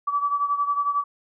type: beating tone pair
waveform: sine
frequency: 1148 / 1159 Hz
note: D6 / D6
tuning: -40 / -23 cents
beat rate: 11 Hz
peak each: -22 / -27 dBFS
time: 0.07-1.04 s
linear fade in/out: 10 ms
effects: none